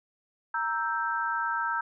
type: chord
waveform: sine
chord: E diminished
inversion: second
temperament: equal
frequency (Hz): 932.3 / 1318.5 / 1568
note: Bb5 / E6 / G6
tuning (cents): 0 / 0 / 0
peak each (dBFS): -31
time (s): 0.54-1.81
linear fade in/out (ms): 5
effects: none